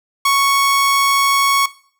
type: tone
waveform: sawtooth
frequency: 1108.7 Hz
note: C#6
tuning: in tune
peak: -8 dBFS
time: 0.25-1.66 s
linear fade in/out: 5 ms
effects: noise-tail reverb RT60 0.5 s tail -18 dB re dry